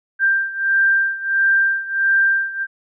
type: beating tone pair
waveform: sine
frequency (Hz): 1580 / 1581.5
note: G6 / G6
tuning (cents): +13 / +15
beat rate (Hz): 1.5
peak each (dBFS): -16 / -19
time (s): 0.19-2.67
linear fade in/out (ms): 50
effects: none